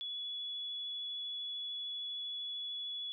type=tone with vibrato; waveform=sine; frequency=3403 Hz; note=G#7; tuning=41 cents sharp; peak=-38 dBFS; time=0.01-3.12 s; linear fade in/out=0 ms; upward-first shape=sine; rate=13 Hz; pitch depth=9 cents each way; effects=none